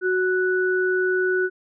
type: tone pair together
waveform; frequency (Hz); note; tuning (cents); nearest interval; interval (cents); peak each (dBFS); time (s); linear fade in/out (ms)
sine; 370 / 1480; F#4 / F#6; 0 / 0; 2 octaves; 2400; -20 / -23; 0.01-1.5; 50
effects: none